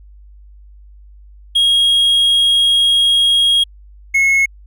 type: tone pair in turn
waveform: triangle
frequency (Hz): 3276 / 2179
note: G#7 / C#7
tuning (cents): -24 / -30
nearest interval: perfect fifth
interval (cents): 706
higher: first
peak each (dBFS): -8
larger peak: neither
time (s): 1.55-3.64 / 4.14-4.46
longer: first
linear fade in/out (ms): 10
effects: added 50 Hz sine -38 dBFS peak until 4.66 s